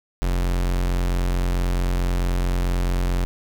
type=tone; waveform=45% pulse; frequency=44.55 Hz; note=F1; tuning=35 cents sharp; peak=-19 dBFS; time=0.22-3.25 s; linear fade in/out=0 ms; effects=none